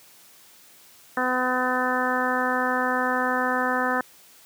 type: harmonic tone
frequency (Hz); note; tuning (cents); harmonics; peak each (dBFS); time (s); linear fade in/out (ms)
253.1; B3; +43; 1 / 2 / 3 / 4 / 5 / 6 / 7; -29 / -29 / -29 / -29 / -29 / -29 / -29; 1.17-4.01; 2
effects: white hiss -52 dBFS RMS until 4.45 s + high-pass 100 Hz 12 dB/octave